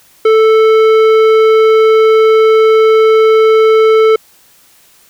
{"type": "tone with tanh clipping", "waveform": "sine", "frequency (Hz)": 440, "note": "A4", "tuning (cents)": 0, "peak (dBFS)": -6, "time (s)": [0.25, 4.16], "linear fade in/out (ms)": 5, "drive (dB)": 13, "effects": ["white hiss -46 dBFS RMS until 5.09 s"]}